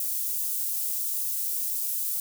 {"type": "high-pass noise", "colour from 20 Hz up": "white", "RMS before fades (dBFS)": -29, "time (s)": [0, 2.2], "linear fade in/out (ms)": 2, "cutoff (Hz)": 10000, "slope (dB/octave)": 12, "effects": []}